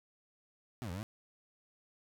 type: exponential two-way sweep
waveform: 25% pulse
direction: down then up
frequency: 134.2 to 82.3 to 115.5 Hz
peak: -35 dBFS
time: 0.82-1.03 s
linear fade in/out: 0 ms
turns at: 0.91 s
effects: none